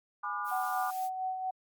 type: chord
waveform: sine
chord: G# diminished seventh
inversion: none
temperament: just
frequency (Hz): 830.6 / 996.7 / 1196.1 / 1435.3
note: G#5 / B5 / D6 / F6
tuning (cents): 0 / +16 / +31 / +47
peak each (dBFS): -40 / -40 / -35 / -40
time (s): 0.23-0.91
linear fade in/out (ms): 10
type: noise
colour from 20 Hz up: blue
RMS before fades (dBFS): -47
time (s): 0.44-1.1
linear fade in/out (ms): 50
type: tone with tremolo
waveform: sine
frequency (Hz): 750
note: F#5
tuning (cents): +23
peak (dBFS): -30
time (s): 0.51-1.51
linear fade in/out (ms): 10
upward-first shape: sine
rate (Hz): 4.3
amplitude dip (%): 45
effects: Opus 48 kbps